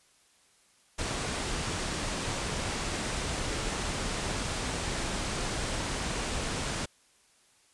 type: low-pass noise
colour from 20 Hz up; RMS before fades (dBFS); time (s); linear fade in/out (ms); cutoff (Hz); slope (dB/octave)
pink; -33; 0.98-6.86; 10; 9700; 48
effects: white hiss -64 dBFS RMS until 7.73 s + resampled to 24000 Hz

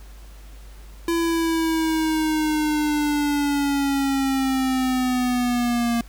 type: linear sweep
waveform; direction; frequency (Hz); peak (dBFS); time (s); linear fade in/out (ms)
square; down; 337.3 to 233.4; -20; 1.08-6.01; 2
effects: added 50 Hz sine -39 dBFS peak until 6.08 s + pink hiss -51 dBFS RMS until 6.08 s

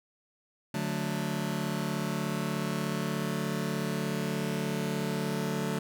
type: chord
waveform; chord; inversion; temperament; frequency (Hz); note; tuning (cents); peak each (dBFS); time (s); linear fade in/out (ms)
sawtooth; D major; none; just; 146.83 / 183.54 / 220.2; D3 / F#3 / A3; 0 / -14 / +2; -30; 0.74-5.79; 5
effects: none

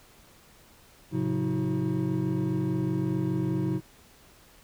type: tone cluster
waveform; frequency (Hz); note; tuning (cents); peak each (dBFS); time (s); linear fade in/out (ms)
triangle; 108.6 / 133.5 / 180.1 / 318.6 / 366.2; A2 / C3 / F#3 / D#4 / F#4; -22 / +35 / -46 / +41 / -18; -34 / -28 / -29 / -28 / -35; 1.11-3.81; 50
effects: pink hiss -56 dBFS RMS until 4.63 s

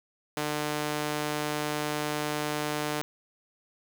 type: tone with high-pass filter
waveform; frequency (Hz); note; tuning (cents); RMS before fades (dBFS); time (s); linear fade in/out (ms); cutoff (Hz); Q
sawtooth; 150; D3; +37; -31; 0.37-3.02; 0; 320; 0.56
effects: 8-bit

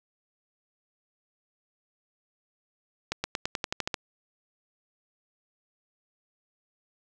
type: accelerating click train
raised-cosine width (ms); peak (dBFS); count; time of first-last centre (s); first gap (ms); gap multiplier
0.2; -11; 10; 3.12-3.942; 120; 0.93
effects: none

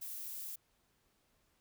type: noise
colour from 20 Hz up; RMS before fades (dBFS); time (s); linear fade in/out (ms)
violet; -44; 0.01-0.56; 10
effects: pink hiss -75 dBFS RMS until 1.6 s

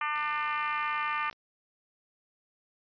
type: harmonic tone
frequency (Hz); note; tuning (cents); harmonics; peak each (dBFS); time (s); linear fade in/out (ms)
299.3; D4; +33; 3 / 4 / 5 / 6 / 7 / 8 / 9 / 10; -37 / -31 / -41 / -37 / -39 / -39 / -44 / -47; 0.01-1.3; 2
type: click train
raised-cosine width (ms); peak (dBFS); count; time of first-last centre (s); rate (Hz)
0.2; -31; 71; 0.16-1.329; 59.9
effects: resampled to 11025 Hz

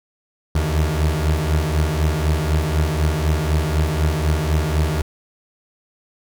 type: beating tone pair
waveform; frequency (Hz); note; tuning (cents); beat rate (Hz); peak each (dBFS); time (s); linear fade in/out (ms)
30% pulse; 75.2 / 79.2; D2 / D#2; +42 / +31; 4; -17; 0.55-5.02; 5
effects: none

